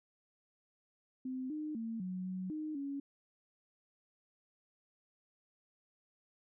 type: tone with pitch steps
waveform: sine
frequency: 258.3 / 305.2 / 226.5 / 184.2 / 185.7 / 308.1 / 279.6 Hz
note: C4 / D#4 / A#3 / F#3 / F#3 / D#4 / C#4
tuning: -22 / -33 / -50 / -7 / +7 / -17 / +15 cents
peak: -37 dBFS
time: 1.25-3 s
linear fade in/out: 5 ms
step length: 250 ms
effects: none